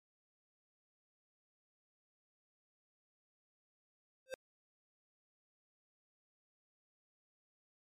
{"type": "tone with exponential growth", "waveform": "square", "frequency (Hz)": 523.3, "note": "C5", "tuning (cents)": 0, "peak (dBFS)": -36, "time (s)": [4.26, 4.34], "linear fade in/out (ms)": 0, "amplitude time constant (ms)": 16, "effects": ["low-pass 11000 Hz 12 dB/octave", "MP3 96 kbps"]}